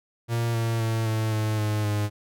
45% pulse tone with pitch steps, 116.9 / 114.69 / 112.53 / 110.4 / 108.32 / 106.27 / 104.27 Hz, A#2 / A#2 / A2 / A2 / A2 / G#2 / G#2, +5 / -28 / +39 / +6 / -27 / +40 / +7 cents, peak -23 dBFS, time 0.28-2.1 s, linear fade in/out 50 ms, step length 260 ms, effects none

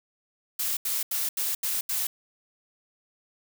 blue noise bursts, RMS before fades -28 dBFS, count 6, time 0.59-2.07 s, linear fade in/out 5 ms, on 180 ms, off 80 ms, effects none

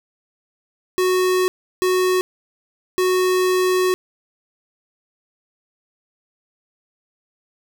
square tone bursts at uneven times, 368.7 Hz, F#4, 6 cents flat, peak -16 dBFS, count 3, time 0.98-1.48 / 1.82-2.21 / 2.98-3.94 s, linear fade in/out 0 ms, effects none

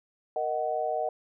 sine chord, D# minor, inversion second, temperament just, 466.7 / 622.3 / 746.7 Hz, A#4 / D#5 / F#5, +2 / 0 / +16 cents, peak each -34 / -30 / -30 dBFS, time 0.36-1.09 s, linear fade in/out 2 ms, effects none

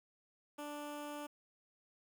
15% pulse tone with notch filter, 293.7 Hz, D4, in tune, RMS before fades -45 dBFS, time 0.58-1.27 s, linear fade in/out 10 ms, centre 4500 Hz, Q 2, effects 11-bit

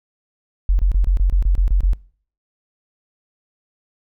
sine tone bursts, 45.35 Hz, F#1, 34 cents flat, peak -11 dBFS, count 10, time 0.69-1.933 s, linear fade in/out 0 ms, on 100 ms, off 27 ms, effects noise-tail reverb RT60 0.5 s tail -23 dB re dry

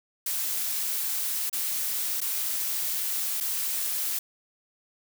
blue noise with dropouts, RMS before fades -29 dBFS, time 0.26-4.19 s, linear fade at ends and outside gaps 5 ms, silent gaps 1.497-1.528 / 2.205-2.214 / 3.403-3.407 s, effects none

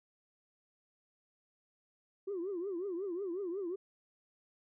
sine tone with vibrato, 370 Hz, F#4, in tune, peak -34 dBFS, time 2.27-3.76 s, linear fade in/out 10 ms, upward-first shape triangle, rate 5.5 Hz, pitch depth 210 cents each way, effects tanh soft clip ceiling -32 dBFS

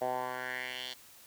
10% pulse tone with band-pass filter sweep, 126.6 Hz, B2, 43 cents sharp, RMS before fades -37 dBFS, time 0.01-0.94 s, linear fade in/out 10 ms, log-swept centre 660 to 3900 Hz, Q 3.1, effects white hiss -56 dBFS RMS until 1.26 s

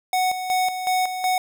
square tone with tremolo, 740 Hz, F#5, in tune, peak -19 dBFS, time 0.13-1.38 s, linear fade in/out 2 ms, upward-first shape square, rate 2.7 Hz, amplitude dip 60%, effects none

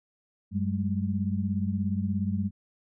sine tone cluster, 95.6 / 191.6 / 208.5 Hz, G2 / G3 / G#3, -43 / -39 / +7 cents, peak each -30 dBFS, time 0.51-2.51 s, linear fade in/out 50 ms, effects none

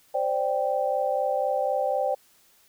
sine chord, C suspended second, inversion none, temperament equal, 523.3 / 587.3 / 784 Hz, C5 / D5 / G5, 0 / 0 / 0 cents, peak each -27 dBFS, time 0.14-2.15 s, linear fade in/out 10 ms, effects white hiss -60 dBFS RMS until 2.68 s

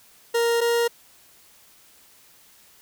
40% pulse tone pair in turn, 467.1 / 469.8 Hz, A#4 / A#4, +3 / +13 cents, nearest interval unison, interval 10 cents, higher second, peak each -18 dBFS, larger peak neither, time 0.34-0.61 / 0.61-0.88 s, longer neither, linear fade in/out 10 ms, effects white hiss -54 dBFS RMS until 2.81 s

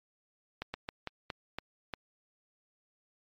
slowing click train, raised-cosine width 0.3 ms, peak -20 dBFS, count 7, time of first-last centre 0.62-1.938 s, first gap 120 ms, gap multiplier 1.24, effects MP3 64 kbps

